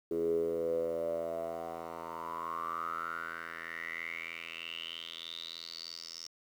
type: tone with band-pass filter sweep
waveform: 10% pulse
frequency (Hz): 83.2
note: E2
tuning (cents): +17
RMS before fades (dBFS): -38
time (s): 0.11-6.27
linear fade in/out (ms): 5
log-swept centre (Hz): 380 to 5500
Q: 9.7
effects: 10-bit